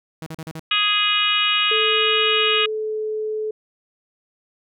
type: tone bursts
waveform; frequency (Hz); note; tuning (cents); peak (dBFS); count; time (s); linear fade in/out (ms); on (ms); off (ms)
sawtooth; 160; D#3; +49; -26; 5; 0.22-0.595; 0; 43; 40
type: harmonic tone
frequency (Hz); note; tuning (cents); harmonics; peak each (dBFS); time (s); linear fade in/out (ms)
415.3; G#4; 0; 3 / 4 / 5 / 6 / 7 / 8 / 9; -24 / -29 / -30 / -22 / -20 / -27 / -27; 0.71-2.66; 5
type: tone with pitch glide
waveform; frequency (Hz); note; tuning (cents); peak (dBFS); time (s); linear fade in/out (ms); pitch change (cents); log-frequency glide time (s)
sine; 438 to 431.5; A4 to A4; -8 to -34; -22; 1.71-3.51; 5; -26; 2.15-3.01
effects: none